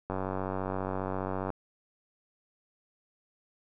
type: click train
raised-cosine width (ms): 1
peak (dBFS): -19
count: 134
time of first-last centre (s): 0.1-1.503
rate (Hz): 94.8
effects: none